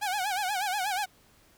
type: tone with vibrato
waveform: sawtooth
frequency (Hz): 785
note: G5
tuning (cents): +2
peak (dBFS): -24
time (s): 0.01-1.06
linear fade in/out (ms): 20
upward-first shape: sine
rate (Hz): 8.3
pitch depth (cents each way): 140
effects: pink hiss -61 dBFS RMS until 1.57 s